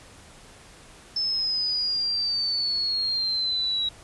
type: exponential sweep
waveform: sine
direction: down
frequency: 5274 to 3861 Hz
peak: -23 dBFS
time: 1.16-3.89 s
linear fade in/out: 5 ms
effects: pink hiss -49 dBFS RMS until 4.03 s + resampled to 24000 Hz